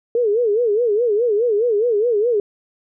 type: tone with vibrato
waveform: sine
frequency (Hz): 446.6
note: A4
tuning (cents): +26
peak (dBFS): -14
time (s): 0.15-2.4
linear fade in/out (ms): 2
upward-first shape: sine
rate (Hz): 4.8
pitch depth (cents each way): 170
effects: none